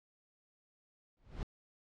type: noise with exponential growth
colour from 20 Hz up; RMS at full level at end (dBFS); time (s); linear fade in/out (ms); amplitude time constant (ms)
brown; -36; 1.17-1.43; 0; 55
effects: low-pass 5000 Hz 12 dB/octave